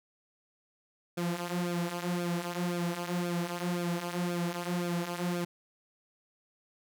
sawtooth tone with flanger, 174.6 Hz, F3, in tune, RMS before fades -33 dBFS, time 1.17-5.45 s, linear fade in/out 10 ms, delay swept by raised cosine 1 to 6.3 ms, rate 1.9 Hz, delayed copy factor -0.7, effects none

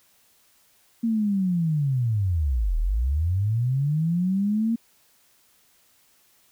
sine linear two-way sweep, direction down then up, 233.1 to 36.79 to 233.1 Hz, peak -20 dBFS, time 1.03-4.76 s, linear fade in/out 10 ms, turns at 2.78 s, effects white hiss -61 dBFS RMS until 6.51 s

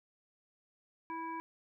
harmonic tone, 328.1 Hz, E4, 8 cents flat, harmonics 1 / 3 / 5 / 7, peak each -44 / -39 / -51 / -51 dBFS, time 1.1-1.4 s, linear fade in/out 0 ms, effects 13-bit

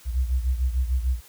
sine beating tone pair, 61.7 / 68.4 Hz, B1 / C#2, -1 / -23 cents, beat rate 6.7 Hz, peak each -22 / -27 dBFS, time 0.05-1.21 s, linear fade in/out 50 ms, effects white hiss -51 dBFS RMS until 1.28 s

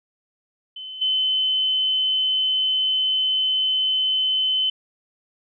sine tone with level steps, 3048 Hz, G7, 49 cents flat, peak -32 / -18 dBFS, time 0.76-4.7 s, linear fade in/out 5 ms, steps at 1.01 s, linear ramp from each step 10 ms, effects none

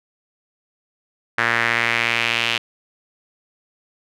sawtooth tone with band-pass filter sweep, 116.6 Hz, A#2, 1 cent sharp, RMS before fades -20 dBFS, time 1.38-2.58 s, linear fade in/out 5 ms, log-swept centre 1700 to 2900 Hz, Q 3, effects none

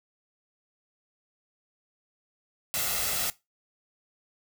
white noise with comb filter, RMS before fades -29 dBFS, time 2.74-3.3 s, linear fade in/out 0 ms, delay 1.5 ms, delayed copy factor +0.55, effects noise-tail reverb RT60 0.2 s tail -18 dB re dry

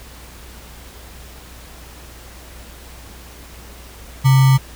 sine tone with sample-and-hold, 133.3 Hz, C3, 33 cents sharp, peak -8 dBFS, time 4.24-4.58 s, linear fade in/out 20 ms, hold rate 1050 Hz, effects added 60 Hz sine -39 dBFS peak until 4.75 s + pink hiss -41 dBFS RMS until 4.75 s

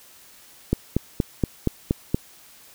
click train, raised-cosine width 3 ms, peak -6 dBFS, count 7, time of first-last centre 0.73-2.145 s, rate 4.24 Hz, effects white hiss -50 dBFS RMS until 2.74 s

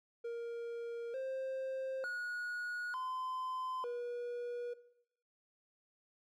triangle tone with pitch steps, 468.4 / 528 / 1453 / 1027 / 482.5 Hz, A#4 / C5 / F#6 / C6 / B4, +8 / +16 / -32 / -33 / -40 cents, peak -36 dBFS, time 0.24-4.74 s, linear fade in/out 10 ms, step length 900 ms, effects noise-tail reverb RT60 0.7 s tail -17 dB re dry

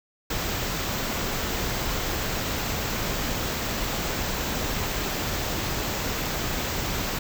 pink band-stop noise, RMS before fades -28 dBFS, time 0.3-7.19 s, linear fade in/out 5 ms, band 8100 to 12000 Hz, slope 96 dB/octave, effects none

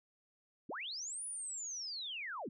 sine linear two-way sweep, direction up then down, 155.56 to 9956 to 155.56 Hz, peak -40 dBFS, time 0.69-2.49 s, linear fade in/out 5 ms, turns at 1.25 s, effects none

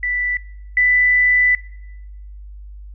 sine tone pair in turn, 1975.5 / 1988.1 Hz, B6 / B6, 0 / +11 cents, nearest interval unison, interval 11 cents, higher second, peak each -18 / -11 dBFS, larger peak second, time 0.03-0.37 / 0.77-1.55 s, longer second, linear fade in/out 2 ms, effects noise-tail reverb RT60 1.0 s tail -22 dB re dry + added 50 Hz sine -33 dBFS peak until 2.94 s

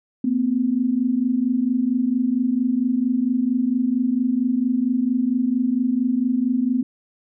sine tone pair together, 233.1 / 257.5 Hz, A#3 / C4, 0 / -28 cents, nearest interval major second, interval 172 cents, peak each -22 / -19 dBFS, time 0.24-6.83 s, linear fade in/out 5 ms, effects none

